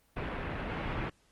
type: low-pass noise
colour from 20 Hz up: pink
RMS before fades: -36 dBFS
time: 0.16-1.1 s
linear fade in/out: 10 ms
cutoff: 2600 Hz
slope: 24 dB/octave
effects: pink hiss -68 dBFS RMS until 1.31 s + Opus 24 kbps